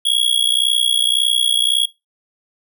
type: tone with amplitude modulation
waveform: square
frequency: 3322 Hz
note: G#7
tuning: in tune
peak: -10 dBFS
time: 0.05-1.86 s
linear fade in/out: 10 ms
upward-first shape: sine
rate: 61.8 Hz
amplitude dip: 90%
effects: noise-tail reverb RT60 0.2 s tail -18 dB re dry